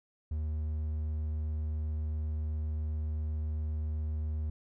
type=tone; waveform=triangle; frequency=76.9 Hz; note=D#2; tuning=20 cents flat; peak=-29 dBFS; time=0.31-4.5 s; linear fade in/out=5 ms; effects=none